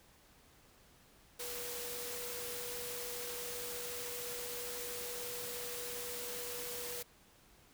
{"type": "tone in noise", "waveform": "sine", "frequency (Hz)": 485.8, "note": "B4", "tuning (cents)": -29, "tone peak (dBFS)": -46, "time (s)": [1.39, 7.03], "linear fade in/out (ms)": 10, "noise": "white", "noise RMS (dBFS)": -43, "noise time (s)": [1.39, 7.03], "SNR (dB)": -6, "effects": ["pink hiss -64 dBFS RMS until 7.73 s"]}